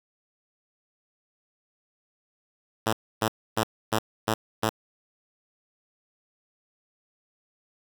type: tone bursts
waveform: 5% pulse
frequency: 110 Hz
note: A2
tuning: in tune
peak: -11 dBFS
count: 6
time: 2.86-4.698 s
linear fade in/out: 10 ms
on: 73 ms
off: 280 ms
effects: 7-bit